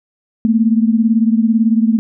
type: beating tone pair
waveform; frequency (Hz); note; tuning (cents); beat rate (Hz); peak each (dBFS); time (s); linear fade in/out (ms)
sine; 220.6 / 238.6; A3 / A#3; +5 / +41; 18; -11 / -15; 0.45-1.99; 0
effects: none